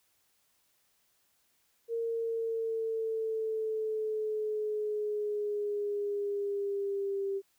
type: exponential sweep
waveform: sine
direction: down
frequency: 462.1 to 392 Hz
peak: -30 dBFS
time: 1.88-7.42 s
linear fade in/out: 50 ms
effects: white hiss -72 dBFS RMS until 7.58 s